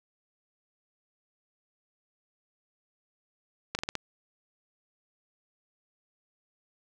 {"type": "slowing click train", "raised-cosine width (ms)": 0.2, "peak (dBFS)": -13, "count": 5, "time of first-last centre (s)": [3.75, 3.953], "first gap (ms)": 39, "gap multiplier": 1.18, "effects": []}